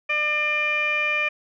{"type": "tone with low-pass filter", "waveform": "15% pulse", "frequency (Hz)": 600, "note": "D5", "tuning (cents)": 37, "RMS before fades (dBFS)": -23, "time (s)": [0.09, 1.29], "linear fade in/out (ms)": 10, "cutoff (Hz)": 2500, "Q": 7.5, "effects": []}